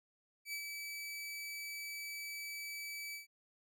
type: tone with ADSR envelope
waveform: sawtooth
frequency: 2300 Hz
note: D7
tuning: 37 cents flat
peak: -35 dBFS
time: 0.45-3.27 s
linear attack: 79 ms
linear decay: 82 ms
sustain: -4 dB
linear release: 130 ms
effects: none